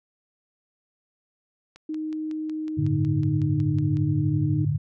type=click train; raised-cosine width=0.2 ms; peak=-29 dBFS; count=13; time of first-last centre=1.76-3.97 s; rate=5.43 Hz
type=tone with pitch glide; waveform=sine; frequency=311.1 to 305.8 Hz; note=D#4 to D#4; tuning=0 to -30 cents; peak=-27 dBFS; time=1.89-4.65 s; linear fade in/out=5 ms; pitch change=-30 cents; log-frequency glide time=3.1-3.65 s
type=chord; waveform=sine; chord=G suspended second; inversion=none; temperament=equal; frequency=98 / 110 / 146.83 Hz; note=G2 / A2 / D3; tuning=0 / 0 / 0 cents; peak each=-29 / -26 / -23 dBFS; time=2.77-4.78 s; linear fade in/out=20 ms
effects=none